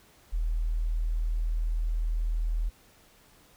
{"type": "tone", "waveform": "sine", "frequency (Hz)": 40.06, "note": "E1", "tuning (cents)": -49, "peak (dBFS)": -25, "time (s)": [0.32, 2.7], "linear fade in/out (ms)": 20, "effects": ["pink hiss -59 dBFS RMS until 3.56 s"]}